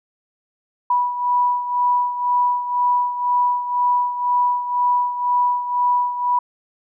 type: beating tone pair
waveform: sine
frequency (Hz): 980 / 982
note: B5 / B5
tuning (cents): -14 / -10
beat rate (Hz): 2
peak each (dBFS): -17 / -23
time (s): 0.9-6.39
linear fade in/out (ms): 5
effects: none